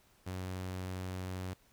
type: tone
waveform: sawtooth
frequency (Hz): 92.5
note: F#2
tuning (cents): 0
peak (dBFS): -34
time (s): 0.26-1.54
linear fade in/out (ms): 10
effects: pink hiss -67 dBFS RMS until 1.72 s